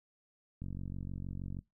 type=click train; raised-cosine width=5 ms; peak=-29 dBFS; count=46; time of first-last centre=0.62-1.59 s; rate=46.4 Hz; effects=noise-tail reverb RT60 0.2 s tail -22 dB re dry